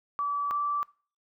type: tone pair in turn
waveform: sine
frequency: 1151 / 1163 Hz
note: D6 / D6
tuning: -35 / -17 cents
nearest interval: unison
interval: 18 cents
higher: second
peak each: -26 / -26 dBFS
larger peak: neither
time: 0.19-0.51 / 0.51-0.83 s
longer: neither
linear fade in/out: 0 ms
effects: noise-tail reverb RT60 0.4 s tail -22 dB re dry